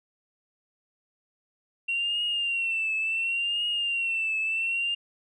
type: tone with vibrato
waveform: sine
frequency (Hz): 2736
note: F7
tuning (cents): -36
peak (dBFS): -24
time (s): 1.88-4.95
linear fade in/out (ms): 10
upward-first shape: triangle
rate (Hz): 0.7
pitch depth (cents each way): 87
effects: tanh soft clip ceiling -20 dBFS